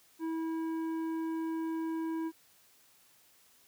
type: tone with tanh clipping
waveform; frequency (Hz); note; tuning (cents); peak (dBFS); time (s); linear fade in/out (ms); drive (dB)
triangle; 324.6; E4; -27; -34; 0.19-2.32; 50; 14
effects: white hiss -64 dBFS RMS until 3.67 s + high-pass 60 Hz 12 dB/octave